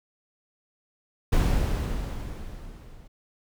brown noise with level ramp, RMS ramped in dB -19 to -48 dBFS, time 1.32-3.08 s, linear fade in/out 10 ms, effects none

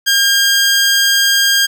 15% pulse tone, 1610 Hz, G6, 46 cents sharp, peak -3 dBFS, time 0.06-1.67 s, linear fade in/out 20 ms, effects none

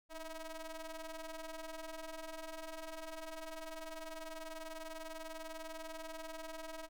sawtooth ring-modulated tone, 318.9 Hz, D#4, 43 cents sharp, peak -37 dBFS, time 0.09-6.89 s, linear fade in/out 50 ms, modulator 329 Hz, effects none

